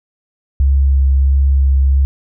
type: tone with vibrato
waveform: sine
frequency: 68 Hz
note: C#2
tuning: 33 cents flat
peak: -8 dBFS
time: 0.6-2.05 s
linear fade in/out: 0 ms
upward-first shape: sine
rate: 1.5 Hz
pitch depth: 13 cents each way
effects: none